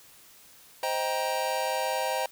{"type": "chord", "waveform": "square", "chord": "C minor seventh", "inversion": "none", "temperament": "just", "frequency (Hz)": [523.3, 627.9, 784.9, 941.9], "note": ["C5", "Eb5", "G5", "Bb5"], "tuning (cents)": [0, 16, 2, 18], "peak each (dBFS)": [-33, -34, -33, -33], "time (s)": [0.83, 2.26], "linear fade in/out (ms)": 2, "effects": ["white hiss -54 dBFS RMS until 2.31 s"]}